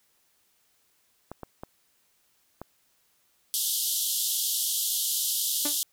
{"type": "clicks", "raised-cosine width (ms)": 1, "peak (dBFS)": -23, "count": 4, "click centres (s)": [1.316, 1.433, 1.635, 2.616]}
{"type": "band-pass noise", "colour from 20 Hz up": "white", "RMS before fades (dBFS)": -28, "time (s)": [3.54, 5.83], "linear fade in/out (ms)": 0, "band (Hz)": [3000, 15000], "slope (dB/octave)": 96}
{"type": "tone with exponential decay", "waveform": "sawtooth", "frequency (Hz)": 293.7, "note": "D4", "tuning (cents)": 0, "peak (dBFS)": -23, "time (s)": [5.65, 5.78], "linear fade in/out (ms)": 5, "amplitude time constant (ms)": 27}
{"effects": ["white hiss -68 dBFS RMS until 5.92 s"]}